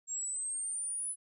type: exponential sweep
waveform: sine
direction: up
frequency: 7459 to 10120 Hz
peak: -34 dBFS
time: 0.07-1.16 s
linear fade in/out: 50 ms
effects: none